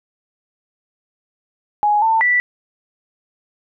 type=tone with pitch steps; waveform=sine; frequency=834 / 894 / 1967 Hz; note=G#5 / A5 / B6; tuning=+7 / +27 / -7 cents; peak=-12 dBFS; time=1.83-2.4 s; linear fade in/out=0 ms; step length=190 ms; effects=none